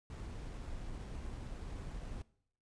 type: noise with sample-and-hold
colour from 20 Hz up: brown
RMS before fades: -44 dBFS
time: 0.1-2.22 s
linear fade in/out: 2 ms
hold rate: 8820 Hz
effects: noise-tail reverb RT60 0.6 s tail -20 dB re dry + resampled to 22050 Hz